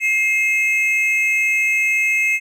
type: tone pair together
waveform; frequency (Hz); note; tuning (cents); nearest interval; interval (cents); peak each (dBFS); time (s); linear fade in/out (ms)
triangle; 2119 / 2577; C7 / E7; +21 / -40; minor third; 339; -16; 0-2.4; 50
effects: none